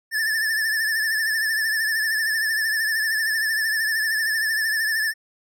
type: tone with vibrato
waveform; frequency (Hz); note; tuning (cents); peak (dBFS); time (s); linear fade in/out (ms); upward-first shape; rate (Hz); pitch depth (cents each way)
square; 1760; A6; 0; -21; 0.11-5.14; 50; triangle; 13; 71
effects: none